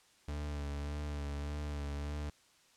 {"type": "tone with vibrato", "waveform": "40% pulse", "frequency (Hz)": 72.8, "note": "D2", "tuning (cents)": -15, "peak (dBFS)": -36, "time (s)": [0.28, 2.3], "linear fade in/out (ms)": 5, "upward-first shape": "sine", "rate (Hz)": 1.7, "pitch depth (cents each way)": 28, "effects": ["white hiss -66 dBFS RMS until 2.76 s", "low-pass 8000 Hz 12 dB/octave"]}